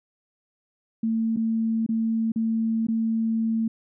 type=tone with dropouts; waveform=sine; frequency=224.7 Hz; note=A3; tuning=37 cents sharp; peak=-21 dBFS; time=1.03-3.68 s; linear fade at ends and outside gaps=5 ms; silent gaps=1.363-1.37 / 1.864-1.889 / 2.32-2.359 / 2.869-2.884 s; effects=none